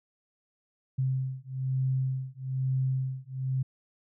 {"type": "beating tone pair", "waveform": "sine", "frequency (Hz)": [130.81, 131.91], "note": ["C3", "C3"], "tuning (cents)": [0, 14], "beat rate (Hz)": 1.1, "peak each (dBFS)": -30, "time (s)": [0.98, 3.63], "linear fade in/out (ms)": 10, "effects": []}